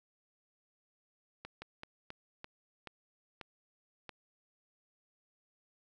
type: slowing click train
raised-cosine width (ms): 0.3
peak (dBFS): -28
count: 8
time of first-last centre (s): 1.45-4.093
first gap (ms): 170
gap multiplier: 1.26
effects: none